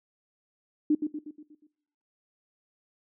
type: tone with echo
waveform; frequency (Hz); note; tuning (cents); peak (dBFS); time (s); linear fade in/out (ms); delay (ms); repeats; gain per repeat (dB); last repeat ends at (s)
sine; 301.3; D4; +44; -19; 0.9-0.95; 5; 120; 6; -6; 1.67
effects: noise-tail reverb RT60 1.0 s tail -24 dB re dry